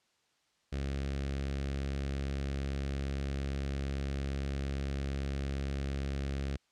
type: tone with notch filter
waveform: sawtooth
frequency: 68.8 Hz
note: C#2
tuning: 12 cents flat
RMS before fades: -35 dBFS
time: 0.72-6.57 s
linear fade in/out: 10 ms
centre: 940 Hz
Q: 1.3
effects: white hiss -73 dBFS RMS until 6.71 s + low-pass 6000 Hz 12 dB/octave